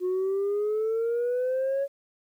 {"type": "exponential sweep", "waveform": "sine", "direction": "up", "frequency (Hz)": [360.3, 561], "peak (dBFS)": -22, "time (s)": [0, 1.88], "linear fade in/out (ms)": 50, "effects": ["tanh soft clip ceiling -22 dBFS", "10-bit"]}